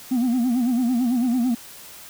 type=tone with vibrato; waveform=sine; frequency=244.8 Hz; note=B3; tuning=15 cents flat; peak=-15 dBFS; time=0.11-1.55 s; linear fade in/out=10 ms; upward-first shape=sine; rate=9 Hz; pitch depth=110 cents each way; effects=tanh soft clip ceiling -17 dBFS + white hiss -42 dBFS RMS until 2.09 s